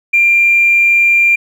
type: tone with tanh clipping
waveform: triangle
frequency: 2383 Hz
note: D7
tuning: 25 cents sharp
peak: -6 dBFS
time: 0.13-1.36 s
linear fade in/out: 10 ms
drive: 1 dB
effects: none